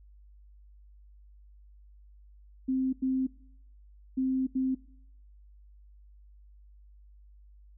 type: tone bursts at uneven times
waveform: sine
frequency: 261.6 Hz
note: C4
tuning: in tune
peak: -25 dBFS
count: 4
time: 2.68-2.93 / 3.02-3.27 / 4.17-4.47 / 4.55-4.75 s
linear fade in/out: 10 ms
effects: noise-tail reverb RT60 0.7 s tail -22 dB re dry + added 50 Hz sine -52 dBFS peak until 7.77 s